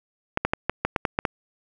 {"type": "clicks", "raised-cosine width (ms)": 0.5, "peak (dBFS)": -6, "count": 9, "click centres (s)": [0.374, 0.45, 0.535, 0.696, 0.85, 0.962, 1.052, 1.189, 1.252], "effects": ["8-bit"]}